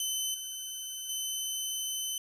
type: tone with level steps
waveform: 15% pulse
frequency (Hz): 3047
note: G7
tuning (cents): -50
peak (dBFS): -23 / -30 / -25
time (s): 0-2.18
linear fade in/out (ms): 2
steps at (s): 0.34 / 1.09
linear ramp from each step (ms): 5
effects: resampled to 32000 Hz + 10-bit